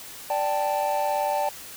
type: chord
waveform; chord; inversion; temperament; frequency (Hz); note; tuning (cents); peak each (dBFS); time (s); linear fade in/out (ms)
triangle; D suspended fourth; none; just; 587.3 / 783.1 / 881; D5 / G5 / A5; 0 / -2 / +2; -25; 0.3-1.49; 2
effects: white hiss -41 dBFS RMS until 1.76 s